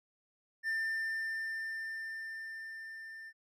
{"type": "tone with level ramp", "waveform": "triangle", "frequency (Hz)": 1792, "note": "A6", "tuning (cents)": 31, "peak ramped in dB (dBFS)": [-29, -44], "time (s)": [0.63, 3.33], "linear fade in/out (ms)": 50, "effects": []}